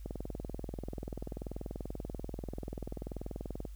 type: click train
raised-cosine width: 2 ms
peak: -26 dBFS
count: 75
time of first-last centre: 0.06-3.652 s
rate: 20.6 Hz
effects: added 50 Hz sine -43 dBFS peak until 3.75 s + white hiss -66 dBFS RMS until 3.75 s